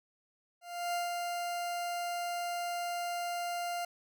40% pulse tone with ADSR envelope, 698.5 Hz, F5, in tune, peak -30 dBFS, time 0.61-3.85 s, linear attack 330 ms, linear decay 150 ms, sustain -3 dB, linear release 4 ms, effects none

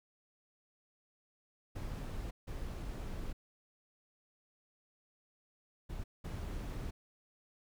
brown noise bursts at uneven times, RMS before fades -41 dBFS, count 4, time 1.75-2.31 / 2.47-3.33 / 5.89-6.04 / 6.24-6.91 s, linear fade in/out 10 ms, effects none

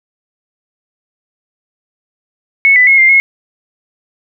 sine tone with pitch steps, 2201 / 1996 / 2170 / 2102 / 2169 Hz, C#7 / B6 / C#7 / C7 / C#7, -13 / +18 / -37 / +7 / -38 cents, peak -4 dBFS, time 2.65-3.2 s, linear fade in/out 0 ms, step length 110 ms, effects none

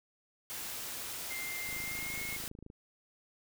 white noise, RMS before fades -41 dBFS, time 0.5-2.48 s, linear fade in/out 0 ms
sine tone with pitch glide, 2098 to 2164 Hz, C7 to C#7, +4 to -42 cents, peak -39 dBFS, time 1.3-2.37 s, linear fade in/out 10 ms, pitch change +54 cents, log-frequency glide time 1.8-2.19 s
click train, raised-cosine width 3 ms, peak -36 dBFS, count 28, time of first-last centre 1.69-2.701 s, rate 26.7 Hz
effects none

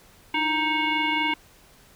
sine tone with frequency modulation, 1568 Hz, G6, in tune, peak -21 dBFS, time 0.34-1.34 s, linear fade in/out 5 ms, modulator 632 Hz, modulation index 2, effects pink hiss -54 dBFS RMS until 1.95 s

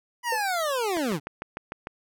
25% pulse linear sweep, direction down, 987.8 to 129.1 Hz, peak -21 dBFS, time 0.23-1.2 s, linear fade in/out 50 ms
sine tone with exponential decay, 500 Hz, B4, 21 cents sharp, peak -24 dBFS, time 0.32-0.44 s, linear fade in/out 5 ms, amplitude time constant 26 ms
click train, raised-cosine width 0.5 ms, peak -19 dBFS, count 7, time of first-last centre 0.97-1.871 s, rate 6.66 Hz
effects none

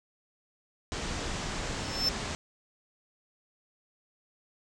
pink low-pass noise, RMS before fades -35 dBFS, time 0.92-2.35 s, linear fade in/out 0 ms, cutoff 8000 Hz, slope 48 dB/octave
triangle tone with exponential growth, 5310 Hz, E8, 12 cents sharp, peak -21 dBFS, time 1.74-2.09 s, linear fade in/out 5 ms, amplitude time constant 76 ms
effects none

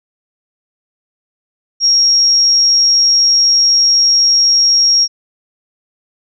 sine tone, 5588 Hz, F8, in tune, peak -7 dBFS, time 1.8-5.08 s, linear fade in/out 50 ms, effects none

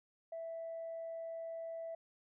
sine tone, 659.3 Hz, E5, in tune, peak -40 dBFS, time 0.32-1.95 s, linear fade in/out 5 ms, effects tanh soft clip ceiling -37 dBFS

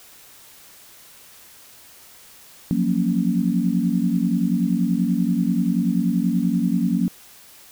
sine chord, Gb major seventh, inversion third, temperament equal, 174.61 / 185 / 233.1 / 277.2 Hz, F3 / Gb3 / Bb3 / Db4, 0 / 0 / 0 / 0 cents, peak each -24 / -22 / -22 / -25 dBFS, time 2.71-7.08 s, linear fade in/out 0 ms, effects white hiss -47 dBFS RMS until 7.71 s

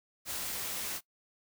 white noise, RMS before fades -37 dBFS, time 0.25-1.01 s, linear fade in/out 50 ms, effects noise-tail reverb RT60 0.1 s tail -21 dB re dry

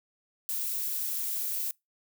violet noise, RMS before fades -32 dBFS, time 0.49-1.71 s, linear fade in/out 0 ms, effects noise-tail reverb RT60 0.2 s tail -25 dB re dry

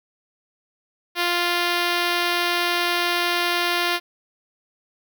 5% pulse tone with notch filter, 349.2 Hz, F4, in tune, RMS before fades -22 dBFS, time 1.15-4 s, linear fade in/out 50 ms, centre 9000 Hz, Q 1.4, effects none

